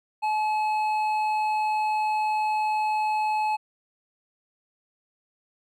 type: tone with hard clipping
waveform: sine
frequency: 857 Hz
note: A5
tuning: 46 cents flat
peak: -24 dBFS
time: 0.22-3.57 s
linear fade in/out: 20 ms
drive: 7 dB
effects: none